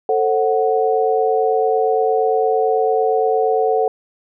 sine chord, F# diminished, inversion first, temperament just, 444 / 532.8 / 740 Hz, A4 / C5 / F#5, +16 / +31 / 0 cents, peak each -16 / -22 / -18 dBFS, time 0.09-3.88 s, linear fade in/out 2 ms, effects none

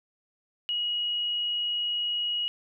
sine tone, 2900 Hz, F#7, 35 cents flat, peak -26 dBFS, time 0.69-2.48 s, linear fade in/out 0 ms, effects none

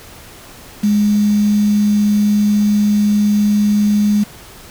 sine tone with quantisation, 207.7 Hz, G#3, in tune, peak -10 dBFS, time 0.83-4.24 s, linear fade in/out 10 ms, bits 5, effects pink hiss -38 dBFS RMS until 4.7 s

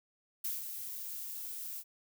violet noise with ADSR envelope, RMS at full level -35 dBFS, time 0.44-1.84 s, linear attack 7 ms, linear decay 170 ms, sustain -7 dB, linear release 52 ms, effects none

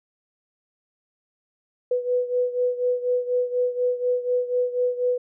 sine beating tone pair, 493.9 / 498 Hz, B4 / B4, 0 / +14 cents, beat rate 4.1 Hz, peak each -22 / -26 dBFS, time 1.91-5.18 s, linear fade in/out 5 ms, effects none

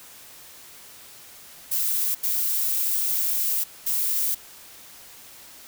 violet noise bursts at uneven times, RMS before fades -24 dBFS, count 3, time 1.71-2.15 / 2.23-3.64 / 3.86-4.35 s, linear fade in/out 10 ms, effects white hiss -46 dBFS RMS until 5.67 s

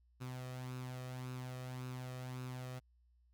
sawtooth tone with flanger, 127.2 Hz, C3, 48 cents flat, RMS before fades -45 dBFS, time 0.2-2.8 s, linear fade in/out 20 ms, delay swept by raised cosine 0.76 to 1.64 ms, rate 1.8 Hz, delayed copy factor +0.5, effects added 60 Hz sine -67 dBFS peak until 3.33 s

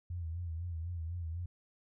sine tone with vibrato, 84.4 Hz, E2, 41 cents sharp, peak -36 dBFS, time 0.1-1.46 s, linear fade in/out 5 ms, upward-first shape sine, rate 4 Hz, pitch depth 86 cents each way, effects none

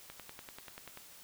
click train, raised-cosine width 0.3 ms, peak -30 dBFS, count 10, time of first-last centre 0.1-0.974 s, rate 10.3 Hz, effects white hiss -55 dBFS RMS until 1.23 s

